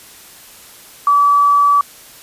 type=tone; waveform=sine; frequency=1149 Hz; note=D6; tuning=38 cents flat; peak=-8 dBFS; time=1.07-1.81 s; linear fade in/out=2 ms; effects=white hiss -40 dBFS RMS until 2.22 s + resampled to 32000 Hz